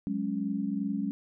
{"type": "chord", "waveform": "sine", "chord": "F# suspended second", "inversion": "none", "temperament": "equal", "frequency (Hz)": [185, 207.7, 277.2], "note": ["F#3", "G#3", "C#4"], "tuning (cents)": [0, 0, 0], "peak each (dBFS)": [-35, -31, -33], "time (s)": [0.07, 1.11], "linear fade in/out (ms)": 0, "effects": []}